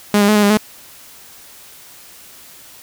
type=tone with pitch steps; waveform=sawtooth; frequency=206.6 / 202.8 / 212.7 / 208.3 / 202.8 / 213.1 Hz; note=G#3 / G#3 / G#3 / G#3 / G#3 / G#3; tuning=-9 / -41 / +42 / +5 / -41 / +45 cents; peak=-6 dBFS; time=0.14-0.572 s; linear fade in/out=2 ms; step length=72 ms; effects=white hiss -41 dBFS RMS until 2.82 s